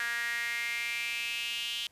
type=tone with high-pass filter sweep; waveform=sawtooth; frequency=235.4 Hz; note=A#3; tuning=17 cents sharp; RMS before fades=-34 dBFS; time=0-1.87 s; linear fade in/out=2 ms; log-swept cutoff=1700 to 3100 Hz; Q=6.2; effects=pink hiss -65 dBFS RMS until 1.91 s + resampled to 32000 Hz